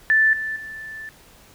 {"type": "tone with level steps", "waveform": "sine", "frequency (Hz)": 1760, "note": "A6", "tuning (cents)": 0, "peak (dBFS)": [-13, -24, -32], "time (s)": [0.1, 1.09], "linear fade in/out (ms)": 0, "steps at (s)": [0.33, 0.56], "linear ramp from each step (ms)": 2, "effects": ["pink hiss -50 dBFS RMS until 1.54 s"]}